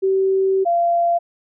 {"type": "tone pair in turn", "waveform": "sine", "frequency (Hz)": [384, 687.2], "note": ["G4", "F5"], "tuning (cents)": [-36, -28], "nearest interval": "minor seventh", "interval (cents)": 1008, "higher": "second", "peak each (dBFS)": -14, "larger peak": "neither", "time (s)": [[0.02, 0.65], [0.65, 1.19]], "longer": "first", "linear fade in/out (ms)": 20, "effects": []}